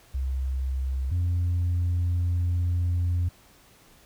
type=tone pair in turn; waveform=sine; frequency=66 / 87.59 Hz; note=C2 / F2; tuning=+16 / +6 cents; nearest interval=perfect fourth; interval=490 cents; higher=second; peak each=-24 / -20 dBFS; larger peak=second; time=0.14-1.11 / 1.11-3.29 s; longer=second; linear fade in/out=10 ms; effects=tanh soft clip ceiling -20 dBFS + pink hiss -56 dBFS RMS until 4.05 s